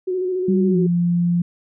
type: tone with vibrato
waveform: sine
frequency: 368.2 Hz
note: F#4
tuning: 8 cents flat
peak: -19 dBFS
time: 0.07-0.87 s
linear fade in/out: 10 ms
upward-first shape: square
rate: 14 Hz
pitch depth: 28 cents each way
type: tone with pitch glide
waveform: sine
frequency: 192.6 to 173.58 Hz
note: G3 to F3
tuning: -30 to -10 cents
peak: -15 dBFS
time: 0.48-1.42 s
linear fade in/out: 5 ms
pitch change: -180 cents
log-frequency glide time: 0.7-0.77 s
effects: none